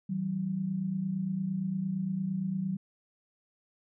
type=tone pair together; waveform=sine; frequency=161.46 / 190.2 Hz; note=E3 / F#3; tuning=-36 / +48 cents; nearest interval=minor third; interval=284 cents; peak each=-36 / -30 dBFS; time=0.09-2.77 s; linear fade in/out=10 ms; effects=none